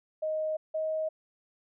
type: tone pair in turn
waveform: sine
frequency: 624 / 629.8 Hz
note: D#5 / D#5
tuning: +5 / +21 cents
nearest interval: unison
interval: 16 cents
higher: second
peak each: -28 dBFS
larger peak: neither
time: 0.22-0.57 / 0.74-1.09 s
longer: neither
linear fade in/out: 10 ms
effects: none